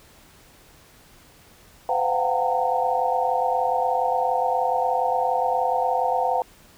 sine tone cluster, 509 / 702 / 732 / 779 / 914 Hz, C5 / F5 / F#5 / G5 / A#5, -48 / +9 / -19 / -11 / -34 cents, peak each -26 dBFS, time 1.89-6.42 s, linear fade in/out 2 ms, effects pink hiss -52 dBFS RMS until 6.77 s

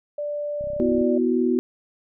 sine tone, 587.3 Hz, D5, in tune, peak -25 dBFS, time 0.18-1.18 s, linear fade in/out 5 ms
click train, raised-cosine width 5 ms, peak -28 dBFS, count 14, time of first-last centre 0.61-1.012 s, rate 32.3 Hz
sine chord, B suspended fourth, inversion none, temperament equal, 246.9 / 329.6 / 370 Hz, B3 / E4 / F#4, 0 / 0 / 0 cents, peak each -21 / -25 / -22 dBFS, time 0.8-1.59 s, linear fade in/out 0 ms
effects none

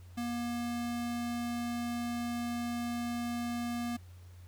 square tone, 238.3 Hz, A#3, 38 cents sharp, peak -34 dBFS, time 0.17-3.97 s, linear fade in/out 10 ms, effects added 89 Hz sine -49 dBFS peak until 4.47 s + pink hiss -64 dBFS RMS until 4.47 s

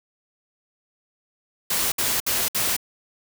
white noise bursts, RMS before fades -23 dBFS, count 4, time 1.7-2.766 s, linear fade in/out 5 ms, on 220 ms, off 62 ms, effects none

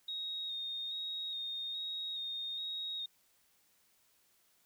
sine tone with vibrato, 3729 Hz, A#7, in tune, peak -37 dBFS, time 0.08-3.06 s, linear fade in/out 5 ms, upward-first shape square, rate 1.2 Hz, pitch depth 19 cents each way, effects white hiss -71 dBFS RMS until 4.65 s

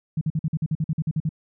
sine tone bursts, 156.8 Hz, D#3, 14 cents sharp, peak -20 dBFS, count 13, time 0.17-1.292 s, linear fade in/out 5 ms, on 42 ms, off 48 ms, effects none

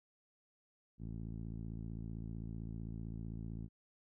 10% pulse tone with low-pass filter, 55.6 Hz, A1, 19 cents sharp, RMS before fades -44 dBFS, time 0.98-3.69 s, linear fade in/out 50 ms, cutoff 200 Hz, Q 0.94, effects none

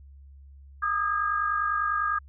sine tone cluster, 1216 / 1266 / 1629 Hz, D#6 / D#6 / G#6, -40 / +30 / -34 cents, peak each -26 / -31 / -29 dBFS, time 0.82-2.19 s, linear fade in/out 10 ms, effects added 69 Hz sine -46 dBFS peak until 2.28 s

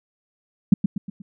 sine tone with echo, 197 Hz, G3, 9 cents sharp, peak -7 dBFS, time 0.72-0.74 s, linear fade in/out 5 ms, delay 120 ms, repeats 4, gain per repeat -7 dB, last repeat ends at 1.22 s, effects none

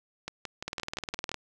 two click trains, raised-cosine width 0.2 ms, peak -16 / -18 dBFS, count 14 / 7, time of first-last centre 0.68-1.343 / 0.28-1.316 s, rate 19.6 / 5.79 Hz, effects none

